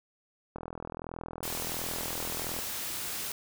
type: click train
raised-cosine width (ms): 1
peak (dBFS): -24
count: 85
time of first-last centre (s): 0.56-2.589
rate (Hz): 41.4
type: noise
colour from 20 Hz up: white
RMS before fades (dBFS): -36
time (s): 1.43-3.32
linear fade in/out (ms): 2
effects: none